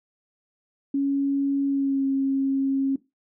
sine tone with pitch glide, 277.8 to 271.1 Hz, C#4 to C#4, +4 to -38 cents, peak -20 dBFS, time 0.94-2.96 s, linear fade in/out 5 ms, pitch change -42 cents, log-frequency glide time 1.67-2.06 s, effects noise-tail reverb RT60 0.2 s tail -17 dB re dry

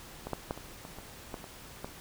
clicks, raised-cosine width 1 ms, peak -23 / -18 / -18 / -28 / -30 / -30 / -23 / -29 / -23 dBFS, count 9, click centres 0.27 / 0.333 / 0.509 / 0.576 / 0.851 / 0.986 / 1.342 / 1.442 / 1.845 s, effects pink hiss -49 dBFS RMS until 2 s

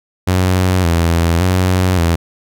sawtooth tone with vibrato, 88 Hz, F2, 14 cents sharp, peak -7 dBFS, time 0.27-2.16 s, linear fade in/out 10 ms, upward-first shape square, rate 0.88 Hz, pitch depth 80 cents each way, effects none

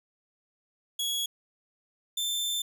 sawtooth tone pair in turn, 3344 / 3553 Hz, G#7 / A7, +11 / +16 cents, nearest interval minor second, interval 105 cents, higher second, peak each -25 dBFS, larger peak neither, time 0.99-1.26 / 2.17-2.62 s, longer second, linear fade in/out 5 ms, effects none

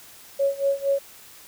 sine tone with tremolo, 554.4 Hz, C#5, in tune, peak -17 dBFS, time 0.39-0.99 s, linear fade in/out 10 ms, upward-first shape sine, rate 4.3 Hz, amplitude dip 90%, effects white hiss -47 dBFS RMS until 1.47 s

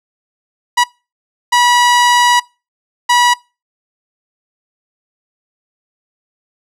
sawtooth tone bursts at uneven times, 971 Hz, B5, 30 cents flat, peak -4 dBFS, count 3, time 0.77-0.84 / 1.52-2.4 / 3.09-3.34 s, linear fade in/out 10 ms, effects noise-tail reverb RT60 0.3 s tail -25 dB re dry + low-pass 9000 Hz 12 dB/octave

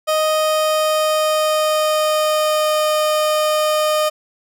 30% pulse tone with pitch glide, 622.3 to 613 Hz, D#5 to D#5, 0 to -26 cents, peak -12 dBFS, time 0.07-4.1 s, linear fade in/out 20 ms, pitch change -26 cents, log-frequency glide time 0.27-2.87 s, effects none

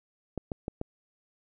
clicks, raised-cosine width 2 ms, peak -19 dBFS, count 4, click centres 0.377 / 0.518 / 0.681 / 0.814 s, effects none

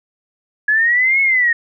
sine linear two-way sweep, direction up then down, 1685 to 2200 to 1838 Hz, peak -11 dBFS, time 0.68-1.53 s, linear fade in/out 5 ms, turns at 1.21 s, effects none

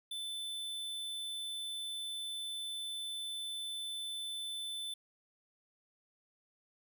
square tone, 3520 Hz, A7, in tune, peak -39 dBFS, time 0.11-4.94 s, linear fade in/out 5 ms, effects none

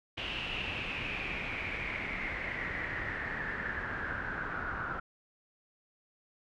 pink noise with low-pass filter sweep, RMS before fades -37 dBFS, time 0.17-5 s, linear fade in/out 10 ms, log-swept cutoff 2900 to 1400 Hz, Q 7.9, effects none

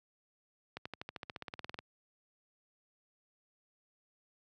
accelerating click train, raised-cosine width 0.3 ms, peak -25 dBFS, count 17, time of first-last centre 0.77-1.789 s, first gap 85 ms, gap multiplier 0.96, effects high-pass 80 Hz 12 dB/octave

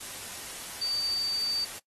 sine tone in noise, 4613 Hz, D8, 32 cents flat, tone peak -27 dBFS, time 0.81-1.65 s, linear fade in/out 10 ms, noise white, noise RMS -40 dBFS, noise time 0-1.79 s, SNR +10 dB, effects noise-tail reverb RT60 0.1 s tail -19 dB re dry + AAC 32 kbps

